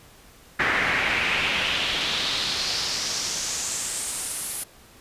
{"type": "noise with band-pass filter sweep", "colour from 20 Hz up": "brown", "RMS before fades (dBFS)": -26, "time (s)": [0.59, 4.64], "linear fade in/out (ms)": 10, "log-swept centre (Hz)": [1800, 11000], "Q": 2.9, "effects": ["pink hiss -51 dBFS RMS until 5 s", "resampled to 32000 Hz"]}